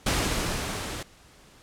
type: noise with level ramp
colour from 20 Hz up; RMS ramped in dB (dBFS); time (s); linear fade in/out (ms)
pink; -24 to -35; 0.06-1.03; 5
effects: pink hiss -54 dBFS RMS until 1.62 s + low-pass 10000 Hz 12 dB/octave